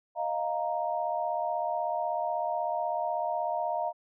sine chord, Eb suspended second, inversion none, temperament equal, 622.3 / 698.5 / 932.3 Hz, Eb5 / F5 / Bb5, 0 / 0 / 0 cents, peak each -33 / -31 / -33 dBFS, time 0.15-3.93 s, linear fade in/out 50 ms, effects none

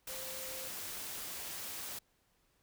sine tone in noise, 523.3 Hz, C5, in tune, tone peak -49 dBFS, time 0.09-0.68 s, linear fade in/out 5 ms, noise white, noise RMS -43 dBFS, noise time 0.07-1.99 s, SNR -9 dB, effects pink hiss -74 dBFS RMS until 2.62 s

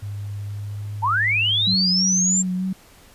sine tone with pitch glide, 101.6 to 104.46 Hz, G#2 to G#2, -38 to +11 cents, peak -27 dBFS, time 0.02-1.75 s, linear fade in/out 10 ms, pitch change +49 cents, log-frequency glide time 0.36-1.26 s
sine linear sweep, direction up, 837 to 7459 Hz, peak -17 dBFS, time 1.02-2.43 s, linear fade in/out 20 ms
sine tone with vibrato, 185.5 Hz, F#3, 5 cents sharp, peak -21 dBFS, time 1.67-2.73 s, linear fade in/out 5 ms, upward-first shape sine, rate 3.2 Hz, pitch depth 30 cents each way
effects pink hiss -50 dBFS RMS until 3.14 s + resampled to 32000 Hz

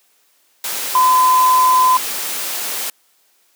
sine tone in noise, 1018 Hz, C6, 48 cents flat, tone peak -9 dBFS, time 0.95-1.97 s, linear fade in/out 2 ms, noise white, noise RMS -23 dBFS, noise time 0.64-2.9 s, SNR +11 dB, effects white hiss -58 dBFS RMS until 3.55 s + high-pass 300 Hz 12 dB/octave

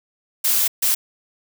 blue noise bursts at uneven times, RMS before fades -18 dBFS, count 2, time 0.44-0.68 / 0.82-0.95 s, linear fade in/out 10 ms, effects none

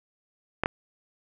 clicks, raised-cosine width 0.5 ms, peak -9 dBFS, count 2, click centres 0.636 / 0.659 s, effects none

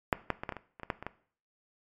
clicks, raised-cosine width 0.5 ms, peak -8 / -12 / -20 / -18 / -22 / -25 / -30 / -23 / -14 / -25 / -20 dBFS, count 11, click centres 0.128 / 0.303 / 0.435 / 0.492 / 0.523 / 0.567 / 0.798 / 0.833 / 0.902 / 1.026 / 1.066 s, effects noise-tail reverb RT60 0.5 s tail -17 dB re dry + MP3 96 kbps

